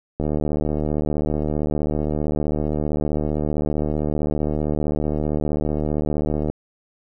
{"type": "click train", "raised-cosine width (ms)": 2, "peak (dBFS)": -10, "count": 476, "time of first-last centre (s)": [0.2, 6.5], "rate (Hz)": 75.4, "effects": []}